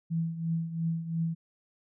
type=tone with tremolo; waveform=sine; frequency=164.81 Hz; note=E3; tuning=in tune; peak=-25 dBFS; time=0.1-1.35 s; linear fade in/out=20 ms; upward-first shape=triangle; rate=2.9 Hz; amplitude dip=75%; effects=none